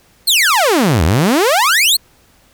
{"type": "exponential two-way sweep", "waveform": "sawtooth", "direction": "down then up", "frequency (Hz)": [4490, 73, 4490], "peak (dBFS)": -6, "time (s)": [0.27, 1.97], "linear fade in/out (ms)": 10, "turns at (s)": 1.04, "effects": ["pink hiss -51 dBFS RMS until 2.53 s"]}